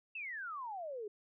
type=exponential sweep; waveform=sine; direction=down; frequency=2721 to 399.7 Hz; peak=-40 dBFS; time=0.15-1.08 s; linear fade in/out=5 ms; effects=none